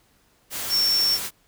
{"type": "tone in noise", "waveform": "sine", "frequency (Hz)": 5450, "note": "F8", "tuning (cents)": -43, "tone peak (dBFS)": -18, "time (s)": [0.69, 1.19], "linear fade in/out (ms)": 50, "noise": "white", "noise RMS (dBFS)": -30, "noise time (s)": [0.5, 1.31], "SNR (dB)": 9, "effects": ["pink hiss -62 dBFS RMS until 1.47 s"]}